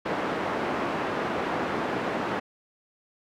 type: band-pass noise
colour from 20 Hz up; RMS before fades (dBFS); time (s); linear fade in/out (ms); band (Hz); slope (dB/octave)
pink; -29; 0.05-2.4; 10; 250 to 1600; 12
effects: none